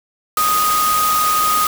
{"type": "tone in noise", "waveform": "sine", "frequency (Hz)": 1244.5, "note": "D#6", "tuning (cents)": 0, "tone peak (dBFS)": -14, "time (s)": [0.37, 1.67], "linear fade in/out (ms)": 2, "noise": "white", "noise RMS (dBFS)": -21, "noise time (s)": [0.37, 1.67], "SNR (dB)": 4, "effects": []}